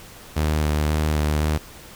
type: tone with vibrato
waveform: sawtooth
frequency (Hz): 76.1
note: D#2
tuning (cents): -38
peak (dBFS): -15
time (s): 0.36-1.58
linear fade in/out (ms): 10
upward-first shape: square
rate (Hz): 1.9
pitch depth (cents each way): 16
effects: pink hiss -43 dBFS RMS until 1.95 s